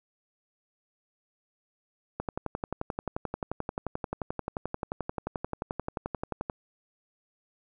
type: click train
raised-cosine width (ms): 1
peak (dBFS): -17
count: 50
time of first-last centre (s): 2.2-6.498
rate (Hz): 11.4
effects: none